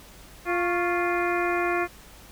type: harmonic tone with a mistuned harmonic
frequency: 349.2 Hz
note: F4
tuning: in tune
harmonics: 1 / 2 / 3 / 4 / 5 / 6 / 7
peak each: -26 / -29 / -31 / -32 / -33 / -34 / -34 dBFS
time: 0.45-1.88 s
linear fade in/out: 50 ms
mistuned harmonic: 3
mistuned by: +84 cents
effects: added 50 Hz sine -52 dBFS peak until 2.31 s + pink hiss -49 dBFS RMS until 2.31 s